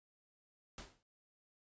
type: noise with exponential decay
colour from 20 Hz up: pink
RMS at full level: -45 dBFS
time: 0.78-1.03 s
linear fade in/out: 2 ms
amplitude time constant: 53 ms
effects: resampled to 16000 Hz